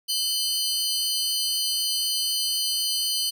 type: tone cluster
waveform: sawtooth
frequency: 3037 / 4274 / 4745 Hz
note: F#7 / C8 / D8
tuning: +44 / +36 / +17 cents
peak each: -25 dBFS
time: 0.08-3.31 s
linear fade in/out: 20 ms
effects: none